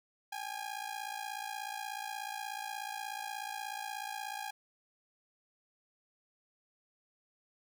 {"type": "ring-modulated tone", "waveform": "sawtooth", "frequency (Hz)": 817, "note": "G#5", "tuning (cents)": -29, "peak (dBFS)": -32, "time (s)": [0.32, 4.51], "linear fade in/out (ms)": 5, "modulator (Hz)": 28.3, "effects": []}